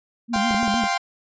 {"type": "tone with vibrato", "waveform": "sine", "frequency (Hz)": 220, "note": "A3", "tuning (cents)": 0, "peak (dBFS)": -22, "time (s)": [0.28, 0.88], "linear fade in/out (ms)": 50, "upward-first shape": "sine", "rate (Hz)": 6.5, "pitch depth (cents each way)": 140}
{"type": "chord", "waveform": "sawtooth", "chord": "F suspended second", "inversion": "none", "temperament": "equal", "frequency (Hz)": [698.5, 784, 1046.5], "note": ["F5", "G5", "C6"], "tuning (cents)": [0, 0, 0], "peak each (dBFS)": [-22, -20, -23], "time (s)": [0.33, 0.98], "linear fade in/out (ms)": 10}
{"type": "clicks", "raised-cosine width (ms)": 2, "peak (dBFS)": -18, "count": 7, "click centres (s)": [0.361, 0.51, 0.545, 0.63, 0.679, 0.741, 0.838]}
{"effects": ["resampled to 16000 Hz"]}